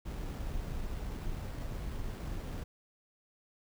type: noise with sample-and-hold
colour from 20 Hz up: brown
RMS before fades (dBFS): -38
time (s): 0.05-2.64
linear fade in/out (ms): 10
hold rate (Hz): 6300
effects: none